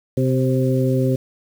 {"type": "harmonic tone with a mistuned harmonic", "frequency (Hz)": 129.4, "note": "C3", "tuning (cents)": -19, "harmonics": [1, 2, 3, 4], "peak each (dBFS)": [-18, -21, -23, -24], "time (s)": [0.17, 1.16], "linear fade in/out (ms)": 5, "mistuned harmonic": 4, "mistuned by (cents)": 27, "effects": ["7-bit"]}